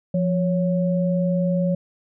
sine tone pair together, 174.61 / 555.6 Hz, F3 / C#5, 0 / +4 cents, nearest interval octave + minor sixth, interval 2004 cents, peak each -19 / -24 dBFS, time 0.14-1.75 s, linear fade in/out 5 ms, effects none

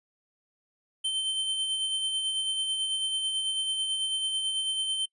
square tone with tremolo, 3099 Hz, G7, 21 cents flat, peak -26 dBFS, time 1.04-5.06 s, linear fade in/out 10 ms, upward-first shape sine, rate 9.1 Hz, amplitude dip 35%, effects noise-tail reverb RT60 0.1 s tail -24 dB re dry + resampled to 24000 Hz

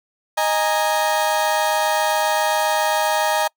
35% pulse chord, D# suspended fourth, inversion none, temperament equal with one note detuned, 622.3 / 824.9 / 932.3 Hz, D#5 / G#5 / A#5, 0 / -12 / 0 cents, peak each -20 dBFS, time 0.37-3.48 s, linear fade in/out 10 ms, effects noise-tail reverb RT60 0.1 s tail -26 dB re dry

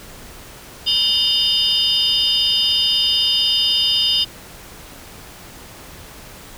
sine tone cluster, 2865 / 3092 / 3621 / 4942 Hz, F7 / G7 / A7 / D#8, +44 / -24 / +49 / -13 cents, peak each -19 dBFS, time 0.86-4.25 s, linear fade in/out 20 ms, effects tanh soft clip ceiling -8 dBFS + pink hiss -39 dBFS RMS until 6.57 s

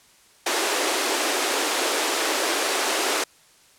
pink high-pass noise, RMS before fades -23 dBFS, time 0.46-3.24 s, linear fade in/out 5 ms, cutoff 300 Hz, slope 48 dB/octave, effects white hiss -55 dBFS RMS until 3.78 s + low-pass 10000 Hz 12 dB/octave

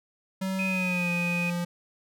square tone with pitch glide, 190 to 174.23 Hz, F#3 to F3, +46 to -4 cents, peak -28 dBFS, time 0.41-1.65 s, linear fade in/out 10 ms, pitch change -150 cents, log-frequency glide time 0.66-1.1 s
sine tone, 2493 Hz, D#7, 3 cents sharp, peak -28 dBFS, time 0.59-1.5 s, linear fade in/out 2 ms
effects none

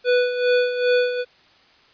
square tone with tremolo, 493.9 Hz, B4, in tune, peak -15 dBFS, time 0.04-1.25 s, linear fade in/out 50 ms, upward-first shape sine, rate 2.5 Hz, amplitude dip 65%, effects white hiss -54 dBFS RMS until 1.93 s + resampled to 11025 Hz

